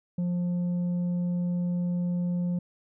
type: tone with tanh clipping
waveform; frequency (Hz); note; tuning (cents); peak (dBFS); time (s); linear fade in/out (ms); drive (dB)
sine; 176.4; F3; +18; -26; 0.18-2.59; 5; 4
effects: none